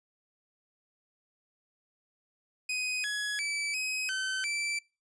sawtooth tone with pitch steps, 2504 / 1681 / 2309 / 2533 / 1533 / 2331 Hz, D#7 / G#6 / D7 / D#7 / G6 / D7, +10 / +20 / -30 / +30 / -39 / -14 cents, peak -27 dBFS, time 2.69-4.79 s, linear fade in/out 5 ms, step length 350 ms, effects noise-tail reverb RT60 0.3 s tail -24 dB re dry + resampled to 22050 Hz

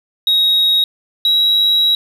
sine tone pair in turn, 3784 / 3866 Hz, A#7 / B7, +25 / -38 cents, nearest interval unison, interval 37 cents, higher second, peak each -8 dBFS, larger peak neither, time 0.27-0.84 / 1.25-1.95 s, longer second, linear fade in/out 2 ms, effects tanh soft clip ceiling -8 dBFS + 7-bit

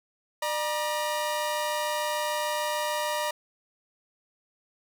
sawtooth tone pair together, 600 / 953.3 Hz, D5 / A#5, +37 / +39 cents, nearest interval minor sixth, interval 802 cents, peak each -26 / -26 dBFS, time 0.42-3.31 s, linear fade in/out 5 ms, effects none

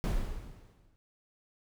brown noise with exponential decay, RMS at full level -27 dBFS, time 0.04-0.96 s, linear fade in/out 0 ms, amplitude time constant 200 ms, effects none

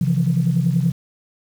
sine tone cluster, 133.9 / 164.4 / 174.9 Hz, C3 / E3 / F3, +40 / -4 / +3 cents, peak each -19 dBFS, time 0.01-0.92 s, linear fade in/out 5 ms, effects tanh soft clip ceiling -8 dBFS + 7-bit

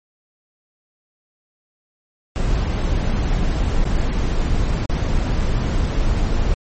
brown noise with dropouts, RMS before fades -18 dBFS, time 2.36-6.54 s, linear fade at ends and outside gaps 0 ms, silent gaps 3.842-3.853 / 4.009-4.013 / 4.856-4.897 / 5.409-5.413 s, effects MP3 32 kbps

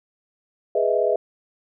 sine chord, E major seventh, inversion first, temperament equal, 415.3 / 493.9 / 622.3 / 659.3 Hz, G#4 / B4 / D#5 / E5, 0 / 0 / 0 / 0 cents, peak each -23 dBFS, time 0.75-1.16 s, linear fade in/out 5 ms, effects none

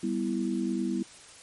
sine chord, E minor, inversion first, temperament equal with one note detuned, 197.25 / 246.9 / 329.6 Hz, G3 / B3 / E4, +11 / 0 / 0 cents, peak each -31 dBFS, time 0.03-1.03 s, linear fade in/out 5 ms, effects white hiss -50 dBFS RMS until 1.42 s + MP3 48 kbps

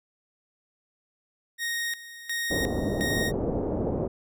sawtooth tone with tremolo, 1864.7 Hz, A#6, in tune, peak -24 dBFS, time 1.58-3.32 s, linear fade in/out 50 ms, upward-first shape square, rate 1.4 Hz, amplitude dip 80%
white low-pass noise, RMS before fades -28 dBFS, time 2.5-4.08 s, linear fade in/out 10 ms, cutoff 550 Hz, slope 24 dB/octave
effects none

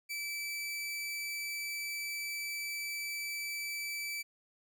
sawtooth tone, 2315 Hz, D7, 25 cents flat, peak -33 dBFS, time 0.09-4.23 s, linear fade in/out 20 ms, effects none

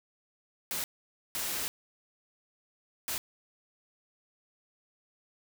white noise bursts at uneven times, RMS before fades -34 dBFS, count 3, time 0.71-0.84 / 1.35-1.68 / 3.08-3.18 s, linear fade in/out 0 ms, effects none

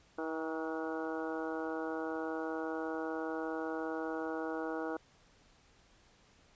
harmonic tone with a mistuned harmonic, 160.3 Hz, E3, 48 cents flat, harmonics 2 / 3 / 4 / 5 / 6 / 7 / 8 / 9, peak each -39 / -40 / -44 / -45 / -49 / -49 / -50 / -46 dBFS, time 0.18-4.97 s, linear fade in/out 5 ms, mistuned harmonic 6, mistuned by -41 cents, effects pink hiss -65 dBFS RMS until 6.55 s + resampled to 16000 Hz

